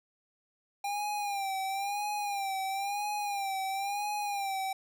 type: tone with vibrato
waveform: square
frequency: 800 Hz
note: G5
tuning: 35 cents sharp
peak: -32 dBFS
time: 0.84-4.73 s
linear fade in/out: 5 ms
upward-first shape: sine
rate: 0.99 Hz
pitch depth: 71 cents each way
effects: none